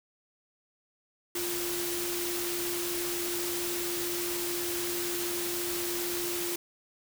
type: tone in noise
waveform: sine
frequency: 349.2 Hz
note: F4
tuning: in tune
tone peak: -34 dBFS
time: 1.35-6.56 s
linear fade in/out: 5 ms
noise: white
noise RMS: -34 dBFS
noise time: 1.35-6.56 s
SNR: -3 dB
effects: none